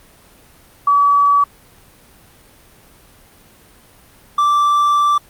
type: tone pair in turn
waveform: sine / triangle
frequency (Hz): 1143 / 1169.7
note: D6 / D6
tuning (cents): -47 / -7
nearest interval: unison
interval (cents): 40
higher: second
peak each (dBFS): -9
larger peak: neither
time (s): 0.87-1.44 / 4.38-5.18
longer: second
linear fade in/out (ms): 5
effects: pink hiss -47 dBFS RMS until 5.29 s + Opus 32 kbps